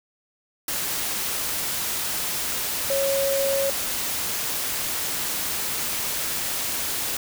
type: tone in noise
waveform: sine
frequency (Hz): 550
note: C#5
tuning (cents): -14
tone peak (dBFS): -21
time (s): 2.9-3.7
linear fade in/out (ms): 2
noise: white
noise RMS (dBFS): -27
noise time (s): 0.68-7.17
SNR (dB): +3
effects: none